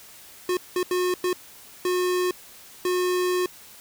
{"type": "tone bursts at uneven times", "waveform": "square", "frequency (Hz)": 362, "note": "F#4", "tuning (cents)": -38, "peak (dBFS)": -22, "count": 6, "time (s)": [[0.49, 0.57], [0.76, 0.83], [0.91, 1.14], [1.24, 1.33], [1.85, 2.31], [2.85, 3.46]], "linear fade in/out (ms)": 2, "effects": ["white hiss -47 dBFS RMS until 3.8 s"]}